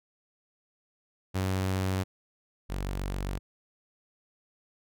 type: tone pair in turn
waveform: sawtooth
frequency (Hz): 94.5 / 47.46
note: F#2 / F#1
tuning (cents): +37 / +45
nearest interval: octave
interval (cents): 1192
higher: first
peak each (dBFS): -23 / -27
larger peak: first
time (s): 1.34-2.04 / 2.69-3.39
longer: neither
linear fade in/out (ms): 20
effects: none